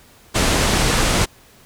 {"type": "low-pass noise", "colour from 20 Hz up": "pink", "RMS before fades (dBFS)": -17, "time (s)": [0.34, 1.26], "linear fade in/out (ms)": 20, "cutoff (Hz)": 9700, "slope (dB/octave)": 24, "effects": ["pink hiss -49 dBFS RMS until 1.65 s"]}